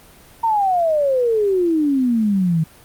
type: exponential sweep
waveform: sine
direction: down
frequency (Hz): 932 to 155.56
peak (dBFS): -14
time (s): 0.43-2.64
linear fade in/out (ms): 10
effects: pink hiss -46 dBFS RMS until 2.84 s + Opus 32 kbps